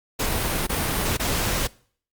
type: noise bursts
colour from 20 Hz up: pink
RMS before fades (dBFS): -24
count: 3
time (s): 0.19-1.674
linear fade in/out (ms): 10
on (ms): 480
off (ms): 22
effects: noise-tail reverb RT60 0.5 s tail -22 dB re dry + Opus 48 kbps